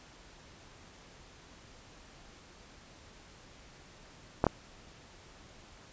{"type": "clicks", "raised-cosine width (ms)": 1, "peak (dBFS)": -10, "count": 2, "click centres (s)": [4.441, 4.467], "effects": ["pink hiss -55 dBFS RMS until 5.92 s", "resampled to 16000 Hz"]}